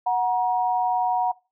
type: tone pair together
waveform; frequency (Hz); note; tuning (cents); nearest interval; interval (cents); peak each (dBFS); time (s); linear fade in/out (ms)
sine; 736.7 / 948; F#5 / A#5; -8 / +29; major third; 437; -21 / -23; 0.06-1.32; 10
effects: noise-tail reverb RT60 0.3 s tail -23 dB re dry